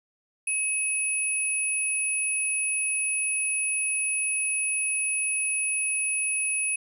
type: tone pair together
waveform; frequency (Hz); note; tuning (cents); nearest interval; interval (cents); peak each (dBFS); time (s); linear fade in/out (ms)
sine; 2561 / 10222; D#7 / D#9; +49 / +46; 2 octaves; 2397; -28 / -26; 0.47-6.76; 5
effects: 9-bit